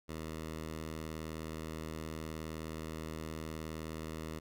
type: tone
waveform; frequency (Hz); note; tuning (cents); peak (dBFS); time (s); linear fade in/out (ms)
10% pulse; 79.2; D#2; +31; -32; 0.08-4.4; 20
effects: none